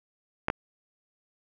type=clicks; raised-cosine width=0.5 ms; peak=-10 dBFS; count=2; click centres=0.484 / 0.501 s; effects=none